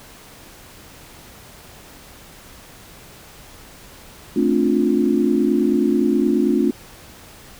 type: chord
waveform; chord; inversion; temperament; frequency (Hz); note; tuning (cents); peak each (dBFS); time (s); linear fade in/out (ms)
sine; D minor seventh; second; just; 220.2 / 264.3 / 293.7 / 352.4; A3 / C4 / D4 / F4; +2 / +18 / 0 / +16; -20; 4.36-6.71; 5
effects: pink hiss -43 dBFS RMS until 7.59 s